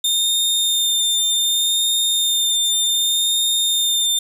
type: tone with vibrato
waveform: sawtooth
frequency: 3629 Hz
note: A#7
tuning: 47 cents flat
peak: -13 dBFS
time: 0.04-4.19 s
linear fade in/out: 5 ms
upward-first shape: sine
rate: 0.66 Hz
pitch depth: 15 cents each way
effects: none